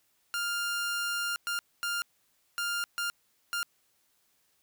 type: tone bursts at uneven times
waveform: sawtooth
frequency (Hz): 1400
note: F6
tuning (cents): +4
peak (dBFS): -26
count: 6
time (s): 0.34-1.36 / 1.47-1.59 / 1.83-2.02 / 2.58-2.84 / 2.98-3.1 / 3.53-3.63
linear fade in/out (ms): 0
effects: white hiss -71 dBFS RMS until 4.62 s